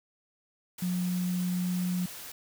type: tone in noise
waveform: sine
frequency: 180 Hz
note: F#3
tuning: 47 cents flat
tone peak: -27 dBFS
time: 0.82-2.06 s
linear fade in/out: 5 ms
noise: white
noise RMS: -43 dBFS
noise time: 0.78-2.32 s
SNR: +13 dB
effects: none